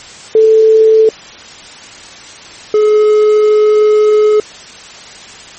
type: tone pair in turn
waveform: sine / triangle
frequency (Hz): 440 / 425.3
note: A4 / G#4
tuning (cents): 0 / +41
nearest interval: minor second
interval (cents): 59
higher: first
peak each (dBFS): -3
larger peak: neither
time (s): 0.35-1.09 / 2.74-4.4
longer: second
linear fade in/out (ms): 2
effects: white hiss -32 dBFS RMS until 5.58 s + MP3 32 kbps